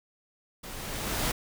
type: noise with level ramp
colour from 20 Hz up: pink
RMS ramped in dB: -42 to -27 dBFS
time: 0.63-1.32 s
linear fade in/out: 10 ms
effects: none